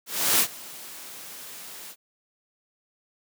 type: noise with ADSR envelope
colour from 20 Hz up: white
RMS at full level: -19 dBFS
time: 0.06-1.96 s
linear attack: 340 ms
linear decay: 71 ms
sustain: -22 dB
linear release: 59 ms
effects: high-pass 150 Hz 12 dB/octave